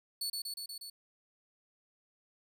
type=tone with echo; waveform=sawtooth; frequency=4435 Hz; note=C#8; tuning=in tune; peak=-31 dBFS; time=0.21-0.3 s; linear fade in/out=5 ms; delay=120 ms; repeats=5; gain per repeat=-2 dB; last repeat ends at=0.9 s; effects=none